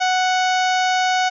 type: harmonic tone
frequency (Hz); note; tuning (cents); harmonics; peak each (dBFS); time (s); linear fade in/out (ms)
740; F#5; 0; 1 / 2 / 3 / 4 / 5 / 6 / 7 / 8 / 9; -17 / -23 / -27 / -29 / -31 / -33 / -34 / -35 / -36; 0-1.3; 20
effects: none